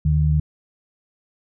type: tone pair together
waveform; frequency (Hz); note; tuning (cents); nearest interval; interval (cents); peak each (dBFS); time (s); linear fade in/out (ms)
sine; 75.8 / 151.8; D#2 / D#3; -45 / -42; octave; 1203; -18 / -17; 0.05-0.4; 5
effects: none